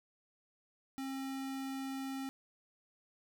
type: tone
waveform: square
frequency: 268.4 Hz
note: C4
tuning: 44 cents sharp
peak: -39 dBFS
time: 0.98-2.29 s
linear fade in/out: 0 ms
effects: none